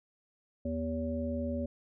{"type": "harmonic tone with a mistuned harmonic", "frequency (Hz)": 80.9, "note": "E2", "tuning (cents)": -32, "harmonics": [1, 3, 5, 7], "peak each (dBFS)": [-37, -34, -46, -37], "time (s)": [0.65, 1.66], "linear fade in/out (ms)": 5, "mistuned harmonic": 5, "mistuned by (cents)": -30, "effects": []}